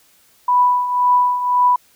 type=tone with tremolo; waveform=sine; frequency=987.8 Hz; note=B5; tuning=in tune; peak=-9 dBFS; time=0.48-1.76 s; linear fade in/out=5 ms; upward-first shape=triangle; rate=1.9 Hz; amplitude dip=70%; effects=white hiss -54 dBFS RMS until 1.95 s

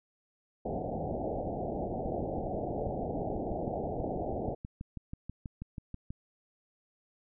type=low-pass noise; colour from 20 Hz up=white; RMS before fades=-35 dBFS; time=0.65-4.55 s; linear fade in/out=10 ms; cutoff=790 Hz; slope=96 dB/octave
type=click train; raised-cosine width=5 ms; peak=-27 dBFS; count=26; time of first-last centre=2.06-6.105 s; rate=6.18 Hz
effects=none

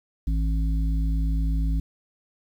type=harmonic tone; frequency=54.1 Hz; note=A1; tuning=29 cents flat; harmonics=1 / 3 / 5; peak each=-21 / -31 / -35 dBFS; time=0.27-1.8 s; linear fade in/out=5 ms; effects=9-bit

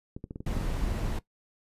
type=clicks; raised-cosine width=3 ms; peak=-25 dBFS; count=9; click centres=0.165 / 0.241 / 0.309 / 0.359 / 0.405 / 0.465 / 0.567 / 0.613 / 0.646 s
type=noise; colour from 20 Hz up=brown; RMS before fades=-30 dBFS; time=0.46-1.19 s; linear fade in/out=5 ms
effects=noise-tail reverb RT60 0.1 s tail -17 dB re dry + resampled to 32000 Hz

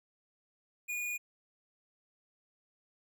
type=tone; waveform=square; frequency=2446 Hz; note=D#7; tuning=30 cents flat; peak=-35 dBFS; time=0.88-1.18 s; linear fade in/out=20 ms; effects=none

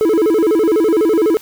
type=tone with vibrato; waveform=triangle; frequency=377.9 Hz; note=F#4; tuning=37 cents sharp; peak=-8 dBFS; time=0.01-1.37 s; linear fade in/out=0 ms; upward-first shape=square; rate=12 Hz; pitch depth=240 cents each way; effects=white hiss -40 dBFS RMS until 1.41 s

